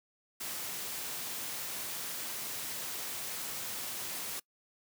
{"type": "noise", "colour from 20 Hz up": "white", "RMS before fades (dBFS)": -39, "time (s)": [0.4, 4.4], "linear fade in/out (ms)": 10, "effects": ["noise-tail reverb RT60 0.1 s tail -24 dB re dry", "high-pass 100 Hz 12 dB/octave"]}